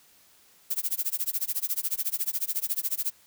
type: noise with tremolo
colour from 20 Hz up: violet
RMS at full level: -26 dBFS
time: 0.7-3.11 s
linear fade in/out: 10 ms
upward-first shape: sine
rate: 14 Hz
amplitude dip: 100%
effects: white hiss -59 dBFS RMS until 3.26 s